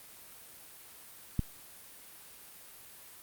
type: click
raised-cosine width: 5 ms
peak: -16 dBFS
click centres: 1.393 s
effects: white hiss -52 dBFS RMS until 3.22 s + Opus 32 kbps